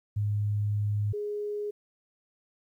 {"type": "tone pair in turn", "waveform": "sine", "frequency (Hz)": [103.83, 415.3], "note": ["G#2", "G#4"], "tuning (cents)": [0, 0], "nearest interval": "2 octaves", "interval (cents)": 2400, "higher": "second", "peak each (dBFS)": [-25, -30], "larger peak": "first", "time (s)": [[0.16, 1.13], [1.13, 1.71]], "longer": "first", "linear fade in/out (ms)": 10, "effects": ["11-bit"]}